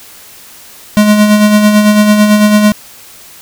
square tone with tremolo, 210 Hz, G#3, 19 cents sharp, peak -3 dBFS, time 0.97-2.72 s, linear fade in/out 0 ms, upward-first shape sine, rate 9 Hz, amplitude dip 45%, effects white hiss -35 dBFS RMS until 3.41 s

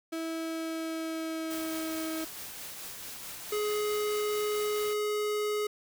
35% pulse tone with pitch glide, 325.9 to 319.9 Hz, E4 to D#4, -20 to +48 cents, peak -31 dBFS, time 0.12-2.25 s, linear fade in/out 10 ms, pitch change -32 cents, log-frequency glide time 0.29-1.96 s
white noise with tremolo, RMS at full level -41 dBFS, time 1.5-4.94 s, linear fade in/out 10 ms, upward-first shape triangle, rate 4.6 Hz, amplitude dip 30%
square tone, 420.2 Hz, G#4, 20 cents sharp, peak -29 dBFS, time 3.52-5.67 s, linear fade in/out 5 ms
effects none

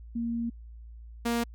sine / sawtooth tone pair in turn, 233.1 / 234.9 Hz, A#3 / A#3, 0 / +13 cents, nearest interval unison, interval 13 cents, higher second, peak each -28 / -22 dBFS, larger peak second, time 0.15-0.5 / 1.25-1.44 s, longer first, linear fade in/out 10 ms, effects added 57 Hz sine -43 dBFS peak until 1.54 s

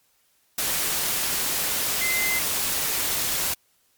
sine tone in noise, 2064 Hz, C7, 24 cents flat, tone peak -24 dBFS, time 2.01-2.39 s, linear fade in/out 5 ms, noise white, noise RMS -25 dBFS, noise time 0.58-3.54 s, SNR -2 dB, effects white hiss -65 dBFS RMS until 3.97 s + MP3 96 kbps

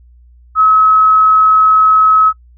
sine tone, 1284 Hz, E6, 46 cents flat, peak -5 dBFS, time 0.55-2.33 s, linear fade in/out 50 ms, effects noise-tail reverb RT60 0.1 s tail -26 dB re dry + added 60 Hz sine -40 dBFS peak until 2.57 s

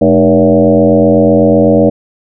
sine tone with frequency modulation, 390 Hz, G4, 9 cents flat, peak -4 dBFS, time 0.01-1.9 s, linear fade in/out 10 ms, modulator 88 Hz, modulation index 2.7, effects none

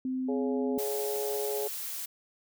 sine tone, 258.6 Hz, C4, 20 cents flat, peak -29 dBFS, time 0.05-0.78 s, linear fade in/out 2 ms
harmonic tone, 140 Hz, C#3, 18 cents sharp, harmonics 3 / 4 / 5 / 6, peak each -31 / -38 / -44 / -44 dBFS, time 0.28-1.68 s, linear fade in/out 10 ms
blue noise, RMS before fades -37 dBFS, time 0.78-2.06 s, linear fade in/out 10 ms
effects none

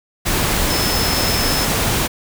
sine tone in noise, 5220 Hz, E8, 18 cents flat, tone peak -22 dBFS, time 0.69-1.66 s, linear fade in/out 20 ms, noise pink, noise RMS -18 dBFS, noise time 0.25-2.08 s, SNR -7 dB, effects none

